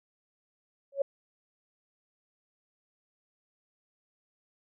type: tone with exponential growth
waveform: sine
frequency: 554.4 Hz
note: C#5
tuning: in tune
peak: -20 dBFS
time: 0.92-1.02 s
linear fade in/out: 5 ms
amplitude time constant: 21 ms
effects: none